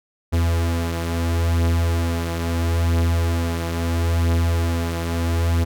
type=beating tone pair; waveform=45% pulse; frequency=83.4 / 84.15 Hz; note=E2 / E2; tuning=+21 / +36 cents; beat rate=0.75 Hz; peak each=-25 / -19 dBFS; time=0.32-5.65 s; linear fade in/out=20 ms; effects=none